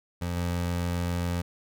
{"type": "tone with level steps", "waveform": "25% pulse", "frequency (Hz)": 87.31, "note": "F2", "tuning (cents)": 0, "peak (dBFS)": [-25, -23], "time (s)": [0.21, 1.42], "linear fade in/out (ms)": 10, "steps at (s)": 0.36, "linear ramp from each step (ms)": 10, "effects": []}